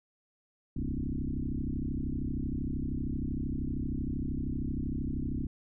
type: tone with frequency modulation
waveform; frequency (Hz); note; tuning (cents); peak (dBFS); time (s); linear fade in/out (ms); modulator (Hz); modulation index
sine; 110; A2; 0; -30; 0.76-5.47; 5; 32.9; 5.7
effects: none